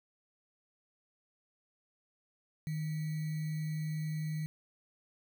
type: tone with sample-and-hold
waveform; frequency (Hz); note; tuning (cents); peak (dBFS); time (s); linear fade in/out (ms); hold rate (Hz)
sine; 155.56; D#3; 0; -33; 2.67-4.46; 0; 2100
effects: none